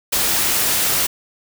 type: noise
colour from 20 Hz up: white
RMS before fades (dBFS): -18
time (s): 0.12-1.07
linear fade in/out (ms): 10
effects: none